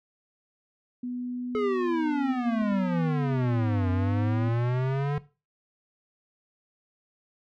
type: tone with pitch glide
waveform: sine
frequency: 246.9 to 250.2 Hz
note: B3 to B3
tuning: 0 to +23 cents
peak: -30 dBFS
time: 1.03-4.49 s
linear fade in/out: 5 ms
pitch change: +23 cents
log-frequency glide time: 1.13-3.88 s
type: exponential two-way sweep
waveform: square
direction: down then up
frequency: 431 to 92.4 to 147.5 Hz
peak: -25 dBFS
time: 1.55-5.18 s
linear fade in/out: 0 ms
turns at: 3.9 s
type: clicks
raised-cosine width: 2 ms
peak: -35 dBFS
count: 3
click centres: 2.62 / 2.722 / 3.443 s
effects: noise-tail reverb RT60 0.3 s tail -17 dB re dry + low-pass 2000 Hz 12 dB/octave